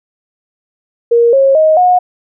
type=tone with pitch steps; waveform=sine; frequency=469.7 / 542.7 / 627 / 724.4 Hz; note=A#4 / C#5 / D#5 / F#5; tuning=+13 / -37 / +13 / -37 cents; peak=-5 dBFS; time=1.11-1.99 s; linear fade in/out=10 ms; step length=220 ms; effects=none